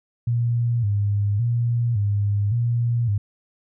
sine tone with vibrato, 110 Hz, A2, in tune, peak -18 dBFS, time 0.27-3.18 s, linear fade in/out 5 ms, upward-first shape square, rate 0.89 Hz, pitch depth 130 cents each way, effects none

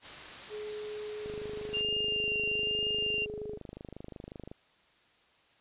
white noise, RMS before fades -44 dBFS, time 0.01-1.84 s, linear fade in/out 50 ms
sine tone, 422.7 Hz, G#4, 31 cents sharp, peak -37 dBFS, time 0.49-3.59 s, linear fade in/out 50 ms
click train, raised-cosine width 2 ms, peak -30 dBFS, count 84, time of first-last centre 1.26-4.515 s, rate 25.5 Hz
sine tone with vibrato, 2794 Hz, F7, in tune, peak -29 dBFS, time 1.73-3.26 s, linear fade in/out 20 ms, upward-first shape triangle, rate 1.1 Hz, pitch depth 16 cents each way
effects white hiss -65 dBFS RMS until 5.6 s + resampled to 8000 Hz

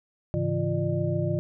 sine tone cluster, 104.2 / 138.2 / 165 / 347.1 / 599 Hz, G#2 / C#3 / E3 / F4 / D5, +6 / -5 / +2 / -11 / +34 cents, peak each -30 / -29 / -29 / -32 / -31 dBFS, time 0.34-1.39 s, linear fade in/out 0 ms, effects none

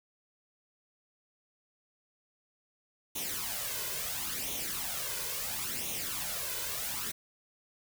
white noise with flanger, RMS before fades -36 dBFS, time 3.15-7.12 s, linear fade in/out 10 ms, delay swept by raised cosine 0.31 to 2.01 ms, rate 0.73 Hz, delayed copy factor +0.65, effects none

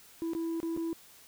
sine tone with dropouts, 330.3 Hz, E4, 4 cents sharp, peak -28 dBFS, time 0.22-0.93 s, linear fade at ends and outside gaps 0 ms, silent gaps 0.334-0.35 / 0.602-0.63 / 0.765-0.774 s, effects tanh soft clip ceiling -30 dBFS + white hiss -56 dBFS RMS until 1.27 s

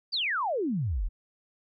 sine exponential sweep, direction down, 4871 to 34 Hz, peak -26 dBFS, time 0.12-1.09 s, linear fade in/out 20 ms, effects none

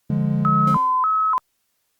triangle chord, D diminished, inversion none, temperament equal, 146.83 / 174.61 / 207.7 Hz, D3 / F3 / Ab3, 0 / 0 / 0 cents, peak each -19 / -22 / -20 dBFS, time 0.1-0.77 s, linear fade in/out 2 ms
sine tone with vibrato, 1145 Hz, D6, 44 cents flat, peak -16 dBFS, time 0.45-1.38 s, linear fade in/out 0 ms, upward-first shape square, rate 1.7 Hz, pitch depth 200 cents each way
30% pulse tone with exponential decay, 266.6 Hz, C4, 33 cents sharp, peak -25 dBFS, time 0.67-1.09 s, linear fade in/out 5 ms, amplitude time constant 91 ms
effects white hiss -70 dBFS RMS until 1.99 s + Opus 48 kbps

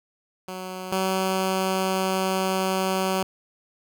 10% pulse tone pair in turn, 185.6 / 189.17 Hz, F#3 / F#3, +6 / +39 cents, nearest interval unison, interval 33 cents, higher second, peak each -24 / -14 dBFS, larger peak second, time 0.48-0.92 / 0.92-3.23 s, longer second, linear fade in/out 2 ms, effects none

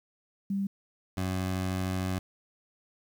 sine / 20% pulse tone pair in turn, 197.1 / 93.21 Hz, G3 / F#2, +10 / +13 cents, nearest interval octave + minor second, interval 1297 cents, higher first, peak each -27 / -24 dBFS, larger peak second, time 0.5-0.67 / 1.17-2.19 s, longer second, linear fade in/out 5 ms, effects 10-bit

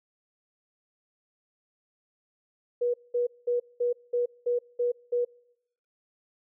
sine tone bursts, 484.4 Hz, B4, 34 cents flat, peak -23 dBFS, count 8, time 2.81-5.25 s, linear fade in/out 10 ms, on 130 ms, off 200 ms, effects noise-tail reverb RT60 0.8 s tail -25 dB re dry

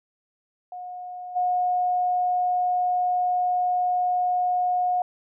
sine tone with level steps, 723 Hz, F#5, 40 cents flat, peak -33 / -20 dBFS, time 0.72-5.02 s, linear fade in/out 2 ms, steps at 1.35 s, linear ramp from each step 20 ms, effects none

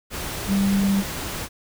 sine tone in noise, 197.2 Hz, G3, 11 cents sharp, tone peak -17 dBFS, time 0.47-1.04 s, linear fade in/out 50 ms, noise pink, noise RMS -30 dBFS, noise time 0.1-1.49 s, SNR +10 dB, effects none

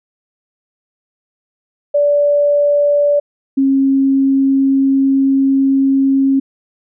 sine tone pair in turn, 580 / 270.9 Hz, D5 / C#4, -22 / -40 cents, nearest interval octave + minor second, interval 1318 cents, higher first, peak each -9 / -9 dBFS, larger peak neither, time 1.94-3.2 / 3.57-6.4 s, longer second, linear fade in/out 10 ms, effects none

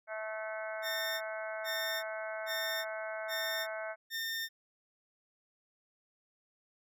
harmonic tone, 217.5 Hz, A3, 20 cents flat, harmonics 3 / 4 / 5 / 6 / 7 / 8 / 9 / 10, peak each -39 / -48 / -52 / -49 / -43 / -54 / -53 / -48 dBFS, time 0.07-3.96 s, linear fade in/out 50 ms
20% pulse tone bursts, 1814 Hz, A#6, 48 cents flat, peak -30 dBFS, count 5, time 0.82-4.49 s, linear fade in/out 50 ms, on 390 ms, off 430 ms
effects none

